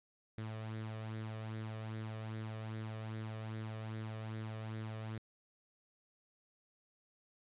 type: tone with flanger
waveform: sawtooth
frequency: 110 Hz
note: A2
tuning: in tune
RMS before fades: -43 dBFS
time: 0.38-5.18 s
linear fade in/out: 0 ms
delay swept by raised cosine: 0.52 to 1.72 ms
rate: 2.5 Hz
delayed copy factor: +0.5
effects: resampled to 8000 Hz